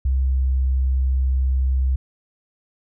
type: tone with pitch glide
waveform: sine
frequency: 65.7 to 65.28 Hz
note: C2 to C2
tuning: +8 to -3 cents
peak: -16 dBFS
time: 0.05-1.96 s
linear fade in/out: 5 ms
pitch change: -11 cents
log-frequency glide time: 0.23-0.46 s
effects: none